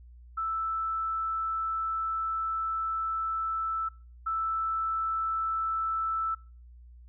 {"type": "tone pair in turn", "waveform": "sine", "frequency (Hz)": [1320, 1320], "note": ["E6", "E6"], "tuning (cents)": [2, 2], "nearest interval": "unison", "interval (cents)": 0, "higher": "neither", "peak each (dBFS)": [-28, -27], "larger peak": "second", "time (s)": [[0.37, 3.89], [4.26, 6.35]], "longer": "first", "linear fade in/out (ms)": 10, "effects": ["noise-tail reverb RT60 0.4 s tail -26 dB re dry", "added 60 Hz sine -48 dBFS peak until 7.08 s"]}